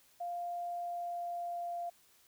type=tone with pitch glide; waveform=sine; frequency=698.5 to 694.1 Hz; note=F5 to F5; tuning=0 to -11 cents; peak=-36 dBFS; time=0.2-1.9 s; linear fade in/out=10 ms; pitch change=-11 cents; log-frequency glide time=0.71-1.76 s; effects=white hiss -66 dBFS RMS until 2.27 s